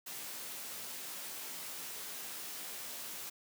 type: noise with comb filter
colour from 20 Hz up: white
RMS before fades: -44 dBFS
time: 0.06-3.3 s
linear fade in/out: 10 ms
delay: 16 ms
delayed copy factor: +0.5
effects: high-pass 150 Hz 12 dB/octave